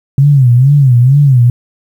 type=tone with vibrato; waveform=sine; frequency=132.2 Hz; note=C3; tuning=18 cents sharp; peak=-3 dBFS; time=0.18-1.5 s; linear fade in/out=2 ms; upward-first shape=sine; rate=2.2 Hz; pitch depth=170 cents each way; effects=7-bit